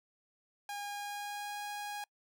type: tone with pitch glide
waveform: sawtooth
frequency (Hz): 815 to 824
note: G#5 to G#5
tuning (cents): -33 to -14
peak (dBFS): -35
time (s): 0.69-2.04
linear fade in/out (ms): 2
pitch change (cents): +19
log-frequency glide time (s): 0.85-1.64
effects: noise-tail reverb RT60 0.1 s tail -26 dB re dry